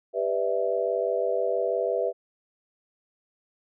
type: chord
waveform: sine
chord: E minor seventh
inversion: first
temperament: just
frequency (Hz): 395.6 / 494.4 / 593.3 / 659.3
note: G4 / B4 / D5 / E5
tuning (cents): +16 / +2 / +18 / 0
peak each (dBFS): -30 / -27 / -31 / -28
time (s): 0.13-2.13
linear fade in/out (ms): 50
effects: none